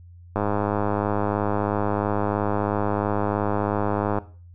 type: click train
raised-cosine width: 1 ms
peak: -10 dBFS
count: 395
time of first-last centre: 0.36-4.185 s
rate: 103 Hz
effects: noise-tail reverb RT60 0.4 s tail -17 dB re dry + added 87 Hz sine -43 dBFS peak until 4.54 s